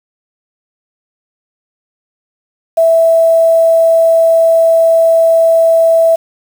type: tone with quantisation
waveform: sine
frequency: 658 Hz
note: E5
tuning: 3 cents flat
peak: -5 dBFS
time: 2.77-6.16 s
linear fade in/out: 10 ms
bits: 5
effects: none